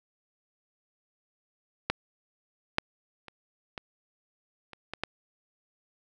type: clicks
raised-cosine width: 0.3 ms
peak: -9 / -7 / -28 / -20 / -28 / -19 / -13 dBFS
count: 7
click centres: 1.9 / 2.784 / 3.283 / 3.778 / 4.733 / 4.936 / 5.036 s
effects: none